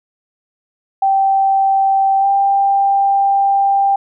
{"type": "tone with pitch glide", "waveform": "sine", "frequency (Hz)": [779, 791.2], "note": ["G5", "G5"], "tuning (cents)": [-11, 16], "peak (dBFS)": -10, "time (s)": [1.02, 3.96], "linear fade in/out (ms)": 5, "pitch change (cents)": 27, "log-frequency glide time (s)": [2.19, 2.27], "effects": []}